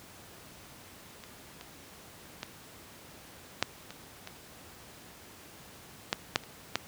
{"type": "clicks", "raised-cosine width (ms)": 0.2, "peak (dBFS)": [-28, -27, -18, -7, -25, -23, -9, -6, -30, -9], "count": 10, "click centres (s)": [1.238, 1.611, 2.431, 3.626, 3.906, 4.274, 6.129, 6.359, 6.437, 6.756], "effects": ["pink hiss -51 dBFS RMS until 6.87 s", "high-pass 80 Hz 12 dB/octave"]}